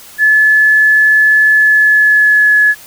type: tone with pitch glide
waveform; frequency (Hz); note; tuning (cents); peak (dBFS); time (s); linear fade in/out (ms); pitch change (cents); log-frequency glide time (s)
sine; 1723 to 1701.2; A6 to G#6; -37 to +41; -5; 0.18-2.75; 50; -22; 1.5-2.58
effects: white hiss -36 dBFS RMS until 2.86 s